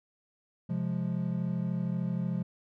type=chord; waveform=triangle; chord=F minor; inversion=second; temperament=equal; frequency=130.81 / 174.61 / 207.7 Hz; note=C3 / F3 / Ab3; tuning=0 / 0 / 0 cents; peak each=-33 / -29 / -34 dBFS; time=0.69-2.43 s; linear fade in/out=10 ms; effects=none